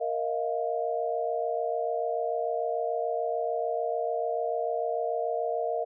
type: chord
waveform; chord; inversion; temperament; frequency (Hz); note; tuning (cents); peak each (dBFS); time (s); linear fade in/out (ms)
sine; Bb suspended fourth; none; equal with one note detuned; 466.2 / 631.7 / 698.5; Bb4 / Eb5 / F5; 0 / +26 / 0; -31; 0-5.85; 20
effects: none